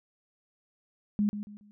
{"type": "tone with echo", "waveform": "sine", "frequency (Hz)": 207.1, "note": "G#3", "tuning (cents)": -5, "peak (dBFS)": -23, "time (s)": [1.19, 1.29], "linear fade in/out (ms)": 0, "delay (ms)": 140, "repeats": 3, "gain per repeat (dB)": -10, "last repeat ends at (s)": 1.71, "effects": []}